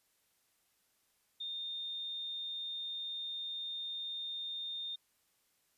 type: tone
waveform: sine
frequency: 3641 Hz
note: A#7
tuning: 41 cents flat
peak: -38 dBFS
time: 1.4-4.96 s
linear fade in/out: 10 ms
effects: white hiss -75 dBFS RMS until 5.77 s + resampled to 32000 Hz